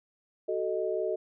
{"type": "chord", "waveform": "sine", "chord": "D# diminished", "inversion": "first", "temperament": "equal with one note detuned", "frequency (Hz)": [374.9, 440, 622.3], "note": ["F#4", "A4", "D#5"], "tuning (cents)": [23, 0, 0], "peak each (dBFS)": -32, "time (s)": [0.48, 1.16], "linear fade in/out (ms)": 10, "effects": []}